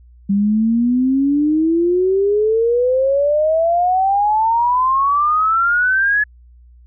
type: exponential sweep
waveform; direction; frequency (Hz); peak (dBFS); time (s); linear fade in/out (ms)
sine; up; 196 to 1713; -12; 0.29-6.24; 10
effects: added 60 Hz sine -42 dBFS peak until 6.86 s